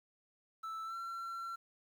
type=tone with pitch glide; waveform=triangle; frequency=1318.5 to 1357.1 Hz; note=E6 to E6; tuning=0 to +50 cents; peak=-38 dBFS; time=0.63-1.56 s; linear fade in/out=10 ms; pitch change=+50 cents; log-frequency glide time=0.84-0.96 s; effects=11-bit